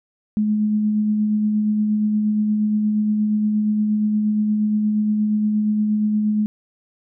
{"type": "tone with tremolo", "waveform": "sine", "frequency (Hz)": 212, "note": "G#3", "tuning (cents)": 36, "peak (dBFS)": -15, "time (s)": [0.37, 6.46], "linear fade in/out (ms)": 0, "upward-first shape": "sine", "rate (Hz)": 8.5, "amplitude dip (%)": 25, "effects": []}